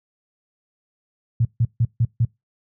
sine tone bursts, 116.6 Hz, A#2, 1 cent sharp, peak -14 dBFS, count 5, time 1.4-2.25 s, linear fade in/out 5 ms, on 50 ms, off 150 ms, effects noise-tail reverb RT60 0.2 s tail -24 dB re dry + high-pass 60 Hz 12 dB/octave

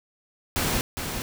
pink noise with echo, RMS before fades -25 dBFS, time 0.56-0.81 s, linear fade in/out 0 ms, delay 410 ms, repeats 1, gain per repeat -6 dB, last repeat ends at 1.22 s, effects none

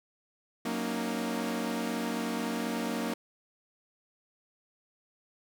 sawtooth chord, D# minor seventh, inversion first, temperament equal with one note detuned, 185 / 233.1 / 277.2 / 307.4 Hz, F#3 / A#3 / C#4 / D#4, 0 / 0 / 0 / -21 cents, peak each -35 / -29 / -35 / -34 dBFS, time 0.65-3.14 s, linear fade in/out 5 ms, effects none

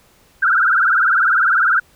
sine tone with vibrato, 1445 Hz, F#6, 41 cents flat, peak -11 dBFS, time 0.42-1.8 s, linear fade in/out 10 ms, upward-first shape triangle, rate 20 Hz, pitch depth 210 cents each way, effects pink hiss -53 dBFS RMS until 1.95 s

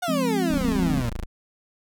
30% pulse exponential sweep, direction down, 740 to 110 Hz, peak -22 dBFS, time 0.02-1.1 s, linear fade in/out 10 ms
sine chord, F minor, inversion none, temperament just, 174.61 / 209.5 / 261.9 Hz, F3 / Ab3 / C4, 0 / +15 / +2 cents, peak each -28 / -29 / -24 dBFS, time 0.08-1 s, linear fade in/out 5 ms
20% pulse tone, 27.5 Hz, A0, in tune, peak -24 dBFS, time 0.5-1.26 s, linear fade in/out 10 ms
effects none

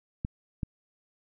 clicks, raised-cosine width 5 ms, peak -18 dBFS, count 2, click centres 0.249 / 0.632 s, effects none

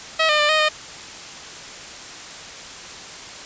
10% pulse tone with pitch steps, 640 / 604 / 595 / 622 / 613 Hz, D#5 / D5 / D5 / D#5 / D#5, +49 / +48 / +22 / -1 / -26 cents, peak -7 dBFS, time 0.19-0.69 s, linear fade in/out 10 ms, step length 100 ms, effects white hiss -36 dBFS RMS until 3.45 s + resampled to 16000 Hz

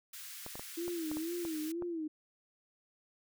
white high-pass noise, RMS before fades -47 dBFS, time 0.13-1.72 s, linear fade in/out 5 ms, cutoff 1400 Hz, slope 24 dB/octave
clicks, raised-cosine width 1 ms, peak -30 dBFS, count 8, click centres 0.464 / 0.555 / 0.595 / 0.88 / 1.115 / 1.17 / 1.451 / 1.823 s
sine tone with vibrato, 327.8 Hz, E4, 10 cents flat, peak -35 dBFS, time 0.77-2.08 s, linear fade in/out 10 ms, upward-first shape sine, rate 2.1 Hz, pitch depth 120 cents each way
effects none

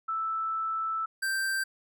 sine / square tone pair in turn, 1318.5 / 1568 Hz, E6 / G6, 0 / 0 cents, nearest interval minor third, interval 300 cents, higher second, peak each -28 dBFS, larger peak neither, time 0.08-1.06 / 1.22-1.64 s, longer first, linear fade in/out 10 ms, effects none

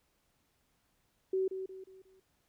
sine tone with echo, 379.1 Hz, F#4, 42 cents sharp, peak -28 dBFS, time 1.33-1.48 s, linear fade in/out 5 ms, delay 180 ms, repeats 4, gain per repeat -8 dB, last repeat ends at 2.2 s, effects pink hiss -75 dBFS RMS until 2.48 s

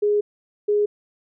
sine tone pair in turn, 415.1 / 415.1 Hz, G#4 / G#4, -1 / -1 cents, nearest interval unison, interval 0 cents, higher neither, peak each -16 dBFS, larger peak neither, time 0.02-0.21 / 0.68-0.86 s, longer first, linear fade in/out 10 ms, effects none

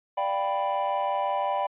triangle chord, G dominant seventh, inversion second, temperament equal, 587.3 / 698.5 / 784 / 987.8 Hz, D5 / F5 / G5 / B5, 0 / 0 / 0 / 0 cents, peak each -28 / -32 / -26 / -27 dBFS, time 0.17-1.67 s, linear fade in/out 10 ms, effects tanh soft clip ceiling -14 dBFS + resampled to 8000 Hz

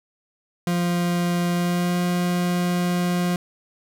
40% pulse tone with pitch glide, 174.61 to 177.05 Hz, F3 to F3, 0 to +24 cents, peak -19 dBFS, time 0.67-3.36 s, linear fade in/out 2 ms, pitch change +24 cents, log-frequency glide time 1.52-1.98 s, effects none

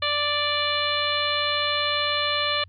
harmonic tone, 587.3 Hz, D5, in tune, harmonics 1 / 2 / 3 / 4 / 5 / 6 / 7, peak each -30 / -28 / -31 / -30 / -29 / -29 / -30 dBFS, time 0.02-2.64 s, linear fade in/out 5 ms, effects added 92 Hz sine -46 dBFS peak until 2.68 s + Opus 48 kbps

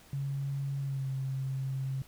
sine tone with pitch glide, 138.59 to 133.64 Hz, C#3 to C3, 0 to +37 cents, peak -31 dBFS, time 0.13-2.02 s, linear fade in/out 2 ms, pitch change -63 cents, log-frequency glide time 0.81-1.08 s, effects pink hiss -57 dBFS RMS until 2.07 s

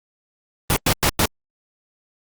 pink noise bursts, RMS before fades -17 dBFS, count 4, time 0.7-1.256 s, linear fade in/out 0 ms, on 64 ms, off 100 ms, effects Opus 32 kbps

